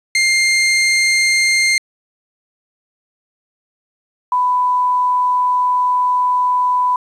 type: tone pair in turn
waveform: sawtooth / sine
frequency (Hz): 2109 / 995.3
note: C7 / B5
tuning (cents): +13 / +13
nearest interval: octave + minor second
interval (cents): 1300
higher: first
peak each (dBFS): -8 / -12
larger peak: first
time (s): 0.15-1.78 / 4.32-6.96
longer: second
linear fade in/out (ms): 2
effects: resampled to 22050 Hz + 8-bit